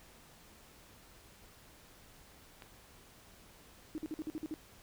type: click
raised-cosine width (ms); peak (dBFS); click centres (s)
0.3; -33; 2.622
type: tone bursts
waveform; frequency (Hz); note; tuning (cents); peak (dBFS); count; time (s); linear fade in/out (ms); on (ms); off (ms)
sine; 311.1; D#4; 0; -36; 8; 3.95-4.54; 0; 30; 50
effects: pink hiss -59 dBFS RMS until 4.82 s